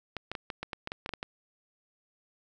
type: clicks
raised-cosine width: 0.3 ms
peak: -19 dBFS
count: 12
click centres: 0.167 / 0.316 / 0.352 / 0.502 / 0.63 / 0.732 / 0.874 / 0.919 / 1.061 / 1.092 / 1.137 / 1.229 s
effects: none